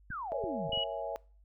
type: exponential sweep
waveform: sine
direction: down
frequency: 1661.2 to 137.6 Hz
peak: -36 dBFS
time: 0.1-0.69 s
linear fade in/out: 20 ms
type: clicks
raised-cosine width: 5 ms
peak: -32 dBFS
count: 5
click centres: 0.104 / 0.44 / 0.694 / 0.732 / 0.775 s
type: chord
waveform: sine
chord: A# half-diminished seventh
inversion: none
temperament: equal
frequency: 466.2 / 554.4 / 659.3 / 830.6 Hz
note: A#4 / C#5 / E5 / G#5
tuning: 0 / 0 / 0 / 0 cents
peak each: -43 / -39 / -37 / -41 dBFS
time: 0.32-1.16 s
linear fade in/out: 0 ms
type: tone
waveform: sine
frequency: 2914 Hz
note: F#7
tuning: 27 cents flat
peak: -31 dBFS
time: 0.72-0.84 s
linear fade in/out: 5 ms
effects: noise-tail reverb RT60 0.4 s tail -23 dB re dry + added 50 Hz sine -58 dBFS peak until 1.44 s